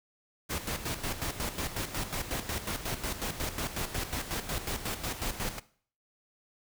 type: noise with tremolo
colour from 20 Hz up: pink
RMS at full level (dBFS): -33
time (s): 0.49-5.6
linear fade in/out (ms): 20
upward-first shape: square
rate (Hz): 5.5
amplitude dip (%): 65
effects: noise-tail reverb RT60 0.5 s tail -18 dB re dry